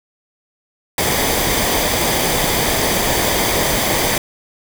pink noise with comb filter, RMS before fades -17 dBFS, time 0.98-4.18 s, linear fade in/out 2 ms, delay 0.73 ms, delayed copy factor -0.5, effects none

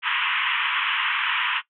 white band-pass noise, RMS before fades -24 dBFS, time 0.02-1.62 s, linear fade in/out 50 ms, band 930 to 3200 Hz, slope 96 dB/octave, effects noise-tail reverb RT60 0.1 s tail -17 dB re dry

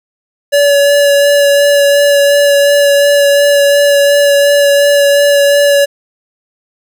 square tone with vibrato, 570 Hz, C#5, 48 cents sharp, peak -6 dBFS, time 0.52-5.86 s, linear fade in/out 20 ms, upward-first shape sine, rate 2.8 Hz, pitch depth 13 cents each way, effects 8-bit

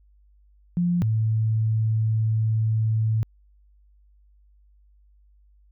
sine tone pair in turn, 175.2 / 110.37 Hz, F3 / A2, +6 / +6 cents, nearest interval minor sixth, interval 800 cents, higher first, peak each -19 dBFS, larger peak neither, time 0.77-1.02 / 1.02-3.23 s, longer second, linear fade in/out 0 ms, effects added 50 Hz sine -54 dBFS peak until 5.71 s

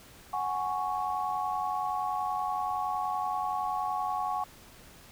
sine chord, F# suspended second, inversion none, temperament equal, 740 / 830.6 / 1108.7 Hz, F#5 / G#5 / C#6, 0 / 0 / 0 cents, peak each -33 dBFS, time 0.33-4.44 s, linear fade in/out 5 ms, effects pink hiss -53 dBFS RMS until 5.11 s

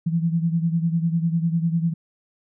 sine beating tone pair, 164.81 / 174.81 Hz, E3 / F3, 0 / +2 cents, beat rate 10 Hz, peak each -20 / -25 dBFS, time 0.06-1.94 s, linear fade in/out 10 ms, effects none

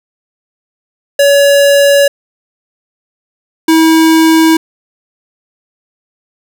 square tone pair in turn, 565 / 322.2 Hz, C#5 / E4, +33 / -39 cents, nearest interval minor seventh, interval 972 cents, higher first, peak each -5 dBFS, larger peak neither, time 1.19-2.08 / 3.68-4.57 s, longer neither, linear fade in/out 5 ms, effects none

